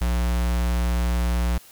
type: tone with notch filter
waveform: square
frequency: 60 Hz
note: B1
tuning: 49 cents flat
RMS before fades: -22 dBFS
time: 0.01-1.58 s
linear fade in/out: 5 ms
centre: 360 Hz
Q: 1.7
effects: white hiss -49 dBFS RMS until 1.71 s